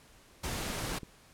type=noise; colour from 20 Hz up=pink; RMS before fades=-36 dBFS; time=0.43-0.99 s; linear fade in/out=10 ms
type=click train; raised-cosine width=3 ms; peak=-29 dBFS; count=6; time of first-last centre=0.48-1.032 s; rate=9.05 Hz
effects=pink hiss -59 dBFS RMS until 1.33 s + low-pass 12000 Hz 12 dB/octave